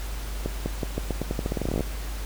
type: accelerating click train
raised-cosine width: 2 ms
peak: -13 dBFS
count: 20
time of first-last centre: 0.46-1.807 s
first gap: 200 ms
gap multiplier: 0.86
effects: added 50 Hz sine -30 dBFS peak until 2.25 s + pink hiss -40 dBFS RMS until 2.25 s